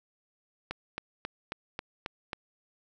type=click train; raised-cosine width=0.3 ms; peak=-18 dBFS; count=7; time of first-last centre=0.71-2.332 s; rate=3.7 Hz; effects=none